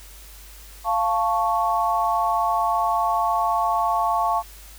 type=chord; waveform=sine; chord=F augmented; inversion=none; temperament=equal with one note detuned; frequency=694.8 / 880 / 1108.7 Hz; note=F5 / A5 / C#6; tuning=-9 / 0 / 0 cents; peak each=-23 dBFS; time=0.84-4.43 s; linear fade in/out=50 ms; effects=added 50 Hz sine -43 dBFS peak until 4.78 s + white hiss -46 dBFS RMS until 4.78 s